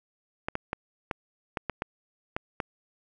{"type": "clicks", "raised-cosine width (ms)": 0.5, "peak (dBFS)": -14, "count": 9, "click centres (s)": [0.485, 0.554, 0.731, 1.112, 1.572, 1.697, 1.821, 2.365, 2.602], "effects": []}